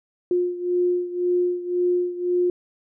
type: beating tone pair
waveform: sine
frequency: 355.6 / 357.5 Hz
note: F4 / F4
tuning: +31 / +41 cents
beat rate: 1.9 Hz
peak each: -21 / -25 dBFS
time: 0.31-2.5 s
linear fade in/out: 2 ms
effects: none